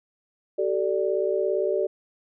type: chord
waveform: sine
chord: G suspended second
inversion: none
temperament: equal with one note detuned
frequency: 382.4 / 440 / 587.3 Hz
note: G4 / A4 / D5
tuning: -43 / 0 / 0 cents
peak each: -25 / -27 / -26 dBFS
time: 0.58-1.87 s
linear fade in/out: 10 ms
effects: none

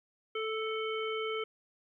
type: harmonic tone with a mistuned harmonic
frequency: 439 Hz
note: A4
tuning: 4 cents flat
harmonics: 1 / 3 / 5 / 7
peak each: -34 / -39 / -41 / -42 dBFS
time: 0.35-1.44 s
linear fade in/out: 5 ms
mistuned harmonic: 5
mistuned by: +15 cents
effects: 12-bit

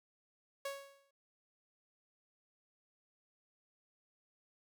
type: tone with exponential decay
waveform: sawtooth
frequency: 554.4 Hz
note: C#5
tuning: in tune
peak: -33 dBFS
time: 0.65-1.11 s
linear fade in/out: 5 ms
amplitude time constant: 99 ms
effects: none

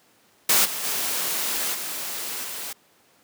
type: noise with level steps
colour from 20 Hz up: white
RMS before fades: -18 / -30 / -26 / -31 / -33 dBFS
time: 0.49-2.73 s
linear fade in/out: 5 ms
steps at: 0.64 / 0.83 / 1.73 / 2.43 s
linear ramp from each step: 20 ms
effects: pink hiss -59 dBFS RMS until 3.23 s + high-pass 200 Hz 12 dB/octave

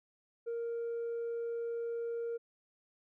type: tone with tanh clipping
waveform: triangle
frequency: 466.2 Hz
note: A#4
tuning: in tune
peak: -35 dBFS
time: 0.46-2.38 s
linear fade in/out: 20 ms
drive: 6 dB
effects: none

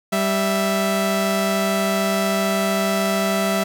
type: tone pair together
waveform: sawtooth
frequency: 195.6 / 660 Hz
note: G3 / E5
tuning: -4 / +2 cents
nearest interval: octave + major sixth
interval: 2106 cents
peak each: -17 dBFS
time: 0.12-3.64 s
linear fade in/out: 10 ms
effects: none

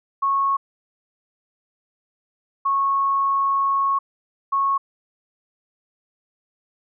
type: tone bursts at uneven times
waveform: sine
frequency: 1100 Hz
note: C#6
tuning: 14 cents flat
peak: -17 dBFS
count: 3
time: 0.22-0.57 / 2.65-3.99 / 4.52-4.78 s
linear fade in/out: 10 ms
effects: none

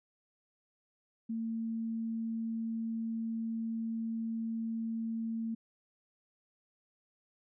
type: tone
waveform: sine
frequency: 226.2 Hz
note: A3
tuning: 48 cents sharp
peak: -33 dBFS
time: 1.29-5.55 s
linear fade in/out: 10 ms
effects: none

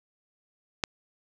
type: click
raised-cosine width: 0.2 ms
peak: -8 dBFS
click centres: 0.838 s
effects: none

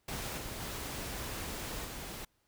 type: noise with level steps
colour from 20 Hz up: pink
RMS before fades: -39 / -42 / -40 / -43 dBFS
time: 0.08-2.25 s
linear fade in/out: 5 ms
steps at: 0.37 / 0.6 / 1.84 s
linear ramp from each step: 20 ms
effects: pink hiss -75 dBFS RMS until 2.47 s

